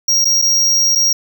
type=tone with dropouts; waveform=square; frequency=5630 Hz; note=F8; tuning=13 cents sharp; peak=-11 dBFS; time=0.08-1.13 s; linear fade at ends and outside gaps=5 ms; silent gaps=0.246-0.253 / 0.417-0.422 / 0.952-0.956 s; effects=none